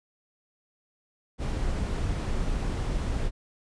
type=noise; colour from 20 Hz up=brown; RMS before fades=-28 dBFS; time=1.38-3.31 s; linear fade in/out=50 ms; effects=resampled to 22050 Hz